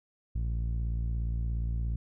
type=tone with low-pass filter; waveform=sawtooth; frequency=57.1 Hz; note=A#1; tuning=35 cents flat; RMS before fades=-31 dBFS; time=0.35-1.96 s; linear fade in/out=5 ms; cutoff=120 Hz; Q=0.88; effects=none